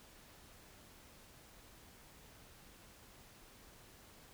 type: silence
effects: pink hiss -60 dBFS RMS until 4.33 s